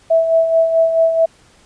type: tone with tremolo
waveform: sine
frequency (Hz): 655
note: E5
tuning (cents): -11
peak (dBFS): -8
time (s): 0.1-1.26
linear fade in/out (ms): 10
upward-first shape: sine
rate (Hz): 4.6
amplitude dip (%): 55
effects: pink hiss -50 dBFS RMS until 1.65 s + resampled to 22050 Hz